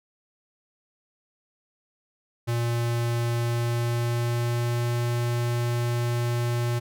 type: tone with pitch glide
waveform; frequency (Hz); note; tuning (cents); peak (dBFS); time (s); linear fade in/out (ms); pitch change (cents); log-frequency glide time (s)
square; 118.2 to 119.64; A#2 to A#2; +24 to +45; -24; 2.47-6.8; 20; +21; 3.37-4.95
effects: none